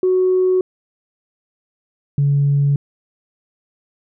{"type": "tone pair in turn", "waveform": "sine", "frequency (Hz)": [370, 141.91], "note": ["F#4", "C#3"], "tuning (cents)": [0, 41], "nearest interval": "octave + perfect fourth", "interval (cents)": 1659, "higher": "first", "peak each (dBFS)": -11, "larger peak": "neither", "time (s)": [[0.03, 0.61], [2.18, 2.76]], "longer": "neither", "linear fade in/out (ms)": 2, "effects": ["tanh soft clip ceiling -8 dBFS"]}